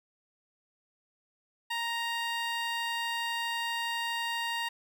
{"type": "tone with notch filter", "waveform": "15% pulse", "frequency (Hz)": 932.3, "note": "A#5", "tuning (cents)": 0, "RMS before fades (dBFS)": -33, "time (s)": [1.7, 4.69], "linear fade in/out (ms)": 10, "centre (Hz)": 11000, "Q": 1, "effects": []}